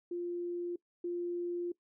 sine tone pair in turn, 349.2 / 349.2 Hz, F4 / F4, 0 / 0 cents, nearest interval unison, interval 0 cents, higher neither, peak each -34 / -33 dBFS, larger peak second, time 0.11-0.76 / 1.04-1.72 s, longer second, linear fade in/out 5 ms, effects noise-tail reverb RT60 0.1 s tail -21 dB re dry

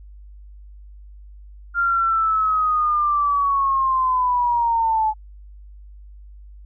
sine linear sweep, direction down, 1399 to 858 Hz, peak -16 dBFS, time 1.74-5.14 s, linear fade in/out 50 ms, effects added 50 Hz sine -39 dBFS peak until 6.65 s

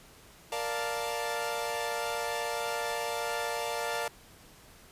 sawtooth chord, Bb major seventh, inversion none, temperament equal, 466.2 / 587.3 / 698.5 / 880 Hz, Bb4 / D5 / F5 / A5, 0 / 0 / 0 / 0 cents, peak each -33 dBFS, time 0.52-4.08 s, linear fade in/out 2 ms, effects pink hiss -55 dBFS RMS until 4.91 s + resampled to 32000 Hz

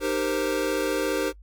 square chord, C minor seventh, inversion first, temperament equal with one note detuned, 306.8 / 392 / 466.2 / 523.3 Hz, Eb4 / G4 / Bb4 / C5, -24 / 0 / 0 / 0 cents, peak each -30 dBFS, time 0-1.33 s, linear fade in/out 50 ms, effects noise-tail reverb RT60 0.1 s tail -22 dB re dry + added 50 Hz sine -45 dBFS peak until 1.42 s

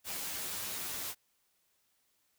white noise with comb filter, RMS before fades -39 dBFS, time 0.04-1.15 s, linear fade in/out 50 ms, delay 11 ms, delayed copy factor +0.65, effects white hiss -75 dBFS RMS until 2.38 s

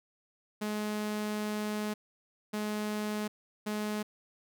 sawtooth tone bursts at uneven times, 211.2 Hz, G#3, 29 cents sharp, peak -28 dBFS, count 3, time 0.61-1.94 / 2.53-3.28 / 3.66-4.03 s, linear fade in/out 10 ms, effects none

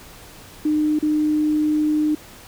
sine tone with dropouts, 304 Hz, D#4, 40 cents flat, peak -16 dBFS, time 0.65-2.15 s, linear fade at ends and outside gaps 5 ms, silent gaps 0.99-1.025 s, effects pink hiss -43 dBFS RMS until 2.47 s

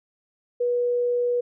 sine tone, 486.1 Hz, B4, 28 cents flat, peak -20 dBFS, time 0.6-1.41 s, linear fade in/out 10 ms, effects none

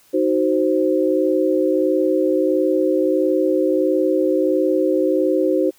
sine chord, C diminished, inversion first, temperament equal with one note detuned, 311.1 / 372.6 / 523.3 Hz, Eb4 / Gb4 / C5, 0 / +12 / 0 cents, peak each -19 dBFS, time 0.13-5.71 s, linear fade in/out 20 ms, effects white hiss -54 dBFS RMS until 5.78 s

